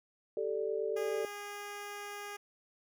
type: chord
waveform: sine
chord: G suspended second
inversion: none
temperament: just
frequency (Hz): 392 / 441 / 588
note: G4 / A4 / D5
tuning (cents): 0 / +4 / +2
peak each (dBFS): -37 / -34 / -39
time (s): 0.37-1.25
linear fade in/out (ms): 2
type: tone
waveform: 10% pulse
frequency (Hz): 409.4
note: G#4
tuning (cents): -25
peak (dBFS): -33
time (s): 0.96-2.37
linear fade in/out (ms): 10
effects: none